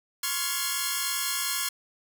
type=chord; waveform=5% pulse; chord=Db major seventh; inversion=third; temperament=equal with one note detuned; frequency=1046.5 / 1108.7 / 1396.9 / 1684.4 Hz; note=C6 / Db6 / F6 / Ab6; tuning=0 / 0 / 0 / +24 cents; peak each=-21 dBFS; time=0.23-1.69 s; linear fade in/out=5 ms; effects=none